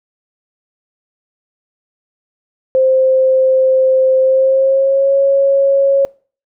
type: tone with pitch glide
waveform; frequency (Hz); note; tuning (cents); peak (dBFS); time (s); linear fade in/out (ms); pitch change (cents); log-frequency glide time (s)
sine; 523.3 to 550.3; C5 to C#5; 0 to -13; -8; 2.75-6.05; 0; +87; 4.21-5.14
effects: noise-tail reverb RT60 0.4 s tail -24 dB re dry